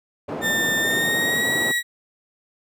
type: band-pass noise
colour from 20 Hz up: white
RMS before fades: -29 dBFS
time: 0.28-1.72 s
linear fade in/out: 10 ms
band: 170 to 520 Hz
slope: 12 dB/octave
type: tone with pitch glide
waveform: 35% pulse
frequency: 1800 to 1918.1 Hz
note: A6 to A#6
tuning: +39 to +49 cents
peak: -18 dBFS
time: 0.41-1.83 s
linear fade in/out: 50 ms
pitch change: +110 cents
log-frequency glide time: 0.82-1.46 s
effects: none